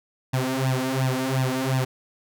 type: tone with flanger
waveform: sawtooth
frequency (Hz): 130.81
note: C3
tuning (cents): 0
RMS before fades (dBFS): -24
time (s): 0.33-1.85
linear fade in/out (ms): 10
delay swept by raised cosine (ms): 1.1 to 4.4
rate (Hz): 2.8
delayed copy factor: +0.95
effects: none